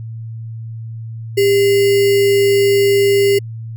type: tone with sample-and-hold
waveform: sine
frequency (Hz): 399.3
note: G4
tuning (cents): +32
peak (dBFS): -9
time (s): 1.37-3.39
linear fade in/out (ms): 10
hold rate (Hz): 2450
effects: added 113 Hz sine -25 dBFS peak until 3.76 s